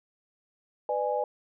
sine chord, G# diminished, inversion first, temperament just, 498.4 / 598 / 830.6 Hz, B4 / D5 / G#5, +16 / +31 / 0 cents, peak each -30 dBFS, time 0.89-1.24 s, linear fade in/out 2 ms, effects none

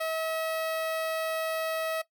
sawtooth tone with notch filter, 643 Hz, E5, 43 cents flat, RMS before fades -31 dBFS, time 0-2.02 s, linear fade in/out 10 ms, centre 7000 Hz, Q 1.9, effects noise-tail reverb RT60 0.1 s tail -17 dB re dry

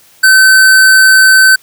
square tone, 1533 Hz, G6, 39 cents flat, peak -3 dBFS, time 0.23-1.56 s, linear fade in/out 10 ms, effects white hiss -44 dBFS RMS until 1.62 s

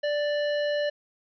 square tone, 587.3 Hz, D5, in tune, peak -25 dBFS, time 0.03-0.9 s, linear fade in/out 10 ms, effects resampled to 11025 Hz + 10-bit

